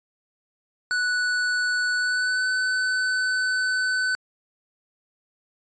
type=tone with pitch glide; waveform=square; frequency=1480 to 1509.4 Hz; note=F#6 to F#6; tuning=0 to +34 cents; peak=-22 dBFS; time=0.91-4.15 s; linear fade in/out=0 ms; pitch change=+34 cents; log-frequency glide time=1.96-2.47 s; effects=resampled to 16000 Hz